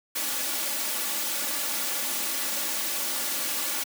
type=noise with comb filter; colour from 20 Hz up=white; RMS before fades=-29 dBFS; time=0.15-3.84 s; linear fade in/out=10 ms; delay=3.5 ms; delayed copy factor=+0.65; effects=high-pass 200 Hz 12 dB/octave